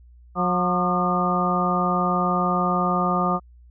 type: harmonic tone with a mistuned harmonic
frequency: 180 Hz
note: F#3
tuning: 47 cents flat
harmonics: 1 / 2 / 3 / 4 / 5 / 6 / 7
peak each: -24 / -30 / -30 / -26 / -31 / -31 / -23 dBFS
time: 0.35-3.4 s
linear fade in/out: 50 ms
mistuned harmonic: 7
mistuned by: -65 cents
effects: added 60 Hz sine -46 dBFS peak until 3.7 s